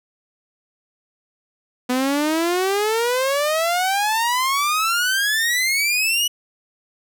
sawtooth exponential sweep, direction up, 246.9 to 2959 Hz, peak -14 dBFS, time 1.89-6.28 s, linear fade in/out 10 ms, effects none

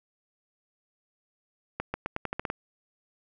accelerating click train, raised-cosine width 0.5 ms, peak -15 dBFS, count 9, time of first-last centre 1.8-2.501 s, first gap 140 ms, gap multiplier 0.86, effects none

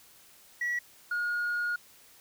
sine tone pair in turn, 1933 / 1435.2 Hz, B6 / F6, -38 / +47 cents, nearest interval perfect fourth, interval 515 cents, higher first, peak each -26 dBFS, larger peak neither, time 0.61-0.79 / 1.11-1.76 s, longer second, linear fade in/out 5 ms, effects tanh soft clip ceiling -26 dBFS + white hiss -57 dBFS RMS until 2.2 s

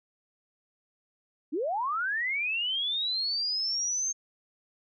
sine linear sweep, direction up, 261.6 to 6410 Hz, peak -27 dBFS, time 1.52-4.13 s, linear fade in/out 20 ms, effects none

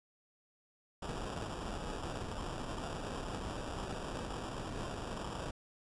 pink noise with sample-and-hold, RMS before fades -41 dBFS, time 1.02-5.51 s, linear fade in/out 5 ms, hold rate 2100 Hz, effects resampled to 22050 Hz

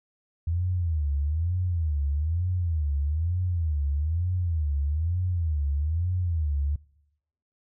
sine tone with vibrato, 80.3 Hz, E2, 45 cents flat, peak -23 dBFS, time 0.47-6.76 s, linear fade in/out 5 ms, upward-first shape sine, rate 1.1 Hz, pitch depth 220 cents each way, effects noise-tail reverb RT60 0.9 s tail -24 dB re dry

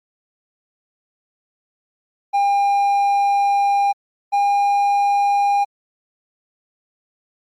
triangle tone pair in turn, 803 / 807.5 Hz, G5 / G#5, +41 / -49 cents, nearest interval unison, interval 10 cents, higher second, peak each -12 dBFS, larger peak neither, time 2.33-3.93 / 4.32-5.65 s, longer first, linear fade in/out 20 ms, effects Opus 48 kbps

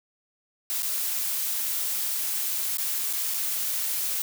blue noise with dropouts, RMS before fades -28 dBFS, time 0.7-4.22 s, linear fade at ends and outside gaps 0 ms, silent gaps 0.822-0.83 / 2.771-2.783 / 3.129-3.134 / 3.339-3.343 s, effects none

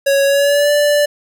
square tone with pitch glide, 554.4 to 585.7 Hz, C#5 to D5, 0 to -5 cents, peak -11 dBFS, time 0.06-1.06 s, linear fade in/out 10 ms, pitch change +95 cents, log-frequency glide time 0.25-0.71 s, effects none

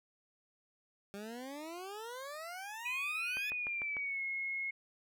20% pulse exponential sweep, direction up, 196.7 to 1749 Hz, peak -38 dBFS, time 1.14-3.5 s, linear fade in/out 0 ms
sine tone with pitch glide, 2489 to 2167 Hz, D#7 to C#7, 0 to -40 cents, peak -35 dBFS, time 2.85-4.71 s, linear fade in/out 10 ms, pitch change -240 cents, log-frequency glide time 3.53-4.22 s
click train, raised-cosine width 0.5 ms, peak -30 dBFS, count 5, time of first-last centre 3.37-3.968 s, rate 6.69 Hz
effects none

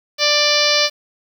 harmonic tone with a mistuned harmonic, 590 Hz, D5, 8 cents sharp, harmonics 1 / 2 / 3 / 4 / 5 / 6 / 7 / 8 / 9 / 10, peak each -20 / -25 / -24 / -21 / -23 / -23 / -21 / -20 / -22 / -26 dBFS, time 0.18-0.9 s, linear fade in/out 50 ms, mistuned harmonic 9, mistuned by +21 cents, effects 7-bit

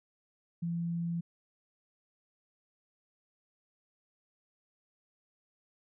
sine tone, 169.6 Hz, E3, 50 cents sharp, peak -31 dBFS, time 0.62-1.21 s, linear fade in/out 10 ms, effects none

